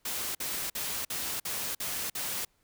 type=noise bursts; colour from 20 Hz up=white; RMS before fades=-34 dBFS; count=7; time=0.05-2.45 s; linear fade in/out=5 ms; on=300 ms; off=50 ms; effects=pink hiss -71 dBFS RMS until 2.63 s